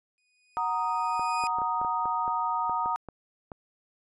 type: tone with exponential growth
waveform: sawtooth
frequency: 2478 Hz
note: D#7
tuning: 8 cents flat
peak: -29 dBFS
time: 0.18-1.47 s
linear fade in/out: 0 ms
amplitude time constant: 280 ms
type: chord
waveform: sine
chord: D# minor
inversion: first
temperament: equal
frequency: 740 / 932.3 / 1244.5 Hz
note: F#5 / A#5 / D#6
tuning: 0 / 0 / 0 cents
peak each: -34 / -28 / -30 dBFS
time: 0.57-2.96 s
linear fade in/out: 0 ms
type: clicks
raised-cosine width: 1 ms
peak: -25 dBFS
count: 12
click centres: 1.195 / 1.438 / 1.586 / 1.618 / 1.815 / 1.848 / 2.056 / 2.279 / 2.696 / 2.859 / 3.087 / 3.518 s
effects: resampled to 24000 Hz